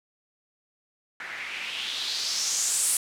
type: noise with low-pass filter sweep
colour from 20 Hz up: blue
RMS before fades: -29 dBFS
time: 1.2-2.97 s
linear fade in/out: 2 ms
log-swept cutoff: 1700 to 9800 Hz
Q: 3.3
effects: none